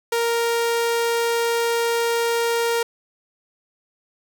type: tone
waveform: sawtooth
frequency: 466.2 Hz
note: A#4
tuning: in tune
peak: -15 dBFS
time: 0.12-2.83 s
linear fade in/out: 5 ms
effects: none